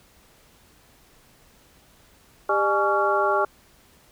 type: tone cluster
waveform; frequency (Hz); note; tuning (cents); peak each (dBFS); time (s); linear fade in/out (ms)
sine; 397.5 / 604 / 841 / 1128 / 1381; G4 / D5 / G#5 / C#6 / F6; +24 / +48 / +22 / +30 / -20; -25; 2.49-3.45; 5
effects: pink hiss -56 dBFS RMS until 4.11 s